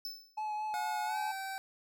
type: tone with exponential decay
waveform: square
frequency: 5270 Hz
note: E8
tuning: 1 cent flat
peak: -36 dBFS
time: 0.05-0.42 s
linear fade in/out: 1 ms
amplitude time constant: 80 ms
type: tone with vibrato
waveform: triangle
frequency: 853 Hz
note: G#5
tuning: 46 cents sharp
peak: -32 dBFS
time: 0.37-1.32 s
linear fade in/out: 10 ms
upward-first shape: triangle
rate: 4.4 Hz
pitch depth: 20 cents each way
type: tone with pitch glide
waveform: 25% pulse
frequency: 725 to 772.6 Hz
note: F#5 to G5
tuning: -35 to -25 cents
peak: -34 dBFS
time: 0.74-1.58 s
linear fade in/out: 0 ms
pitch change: +110 cents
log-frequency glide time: 1.06-1.18 s
effects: none